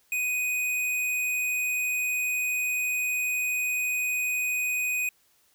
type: tone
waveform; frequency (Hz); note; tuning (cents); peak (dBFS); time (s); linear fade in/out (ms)
square; 2493; D#7; +3; -26; 0.12-5.09; 2
effects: white hiss -65 dBFS RMS until 5.54 s